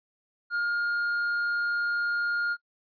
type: tone with hard clipping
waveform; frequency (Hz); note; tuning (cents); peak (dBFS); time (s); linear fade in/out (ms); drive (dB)
triangle; 1416; F6; +23; -26; 0.5-2.57; 50; 6
effects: noise-tail reverb RT60 0.1 s tail -24 dB re dry + resampled to 11025 Hz